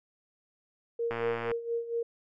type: tone with tremolo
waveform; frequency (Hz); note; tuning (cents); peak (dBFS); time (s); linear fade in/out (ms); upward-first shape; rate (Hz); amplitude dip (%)
sine; 466.2; A#4; 0; -27; 0.99-2.03; 5; sine; 4.3; 75
type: click train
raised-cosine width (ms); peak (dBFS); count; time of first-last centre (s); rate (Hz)
0.5; -20; 48; 1.11-1.515; 116
effects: none